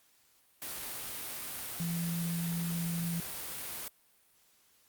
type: tone in noise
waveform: sine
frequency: 169.2 Hz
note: E3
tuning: 45 cents sharp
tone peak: -32 dBFS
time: 1.8-3.2 s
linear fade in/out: 0 ms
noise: white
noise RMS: -40 dBFS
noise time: 0.62-3.88 s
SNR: +5 dB
effects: white hiss -67 dBFS RMS until 4.88 s + Opus 48 kbps